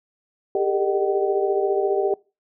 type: tone cluster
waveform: sine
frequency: 395.4 / 410 / 449.9 / 610 / 760 Hz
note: G4 / G#4 / A4 / D#5 / F#5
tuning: +15 / -22 / +39 / -34 / +46 cents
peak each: -21 / -29 / -27 / -27 / -28 dBFS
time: 0.55-2.14 s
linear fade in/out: 2 ms
effects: noise-tail reverb RT60 0.3 s tail -24 dB re dry